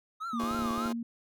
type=tone with vibrato; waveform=triangle; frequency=1244.5 Hz; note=D#6; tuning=in tune; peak=-32 dBFS; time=0.2-0.89 s; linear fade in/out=20 ms; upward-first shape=triangle; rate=3.4 Hz; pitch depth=190 cents each way
type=tone with tremolo; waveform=sine; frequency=233.1 Hz; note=A#3; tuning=in tune; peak=-30 dBFS; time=0.33-1.03 s; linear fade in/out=5 ms; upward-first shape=triangle; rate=3.9 Hz; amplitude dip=35%
type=chord; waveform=20% pulse; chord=F minor seventh; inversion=third; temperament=just; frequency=314.3 / 349.2 / 419.1 / 523.8 Hz; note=Eb4 / F4 / Ab4 / C5; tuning=+18 / 0 / +16 / +2 cents; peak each=-38 / -36 / -37 / -38 dBFS; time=0.39-0.93 s; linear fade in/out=10 ms
type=clicks; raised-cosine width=5 ms; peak=-32 dBFS; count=9; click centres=0.437 / 0.512 / 0.547 / 0.592 / 0.622 / 0.658 / 0.709 / 0.779 / 0.858 s
effects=none